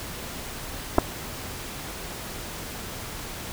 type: clicks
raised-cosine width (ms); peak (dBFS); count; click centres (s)
1; -3; 2; 0.983 / 0.986
effects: pink hiss -36 dBFS RMS until 3.52 s